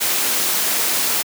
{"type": "noise", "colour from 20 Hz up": "white", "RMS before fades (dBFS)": -19, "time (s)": [0, 1.23], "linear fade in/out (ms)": 20, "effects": ["high-pass 200 Hz 12 dB/octave"]}